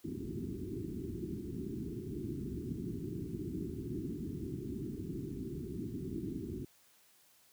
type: low-pass noise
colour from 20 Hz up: white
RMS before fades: -40 dBFS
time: 0.04-6.65 s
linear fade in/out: 10 ms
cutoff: 390 Hz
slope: 96 dB/octave
effects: white hiss -66 dBFS RMS until 7.52 s + high-pass 60 Hz 12 dB/octave